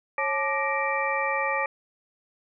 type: tone cluster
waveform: sine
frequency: 547 / 866 / 1183 / 1876 / 2340 Hz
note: C#5 / A5 / D6 / A#6 / D7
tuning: -23 / -28 / +12 / +11 / -7 cents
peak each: -30 dBFS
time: 0.18-1.66 s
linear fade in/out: 2 ms
effects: none